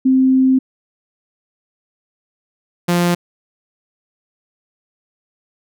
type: tone pair in turn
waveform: sine / sawtooth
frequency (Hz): 261.6 / 174.6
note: C4 / F3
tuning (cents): 0 / 0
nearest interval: perfect fifth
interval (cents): 700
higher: first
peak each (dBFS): -9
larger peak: neither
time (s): 0.05-0.59 / 2.88-3.15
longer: first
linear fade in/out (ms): 10
effects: none